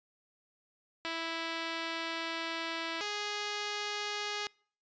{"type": "tone pair in turn", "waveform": "5% pulse", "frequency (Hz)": [329.4, 415], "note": ["E4", "G#4"], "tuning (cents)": [-1, -1], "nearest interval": "major third", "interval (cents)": 400, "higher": "second", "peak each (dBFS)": -23, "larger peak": "neither", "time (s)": [[1.05, 3.01], [3.01, 4.47]], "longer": "first", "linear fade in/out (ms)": 0, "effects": ["noise-tail reverb RT60 0.5 s tail -26 dB re dry", "resampled to 16000 Hz"]}